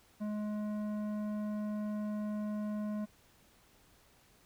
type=tone with tanh clipping; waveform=sine; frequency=210.4 Hz; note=G#3; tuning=23 cents sharp; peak=-36 dBFS; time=0.2-3.06 s; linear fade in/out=20 ms; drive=12 dB; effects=pink hiss -65 dBFS RMS until 4.45 s